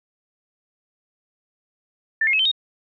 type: tone with pitch steps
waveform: sine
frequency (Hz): 1779 / 2140 / 2575 / 3097 / 3726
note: A6 / C7 / E7 / G7 / A#7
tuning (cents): +19 / +38 / -41 / -22 / -2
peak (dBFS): -16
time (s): 2.21-2.515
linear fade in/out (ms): 5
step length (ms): 61
effects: none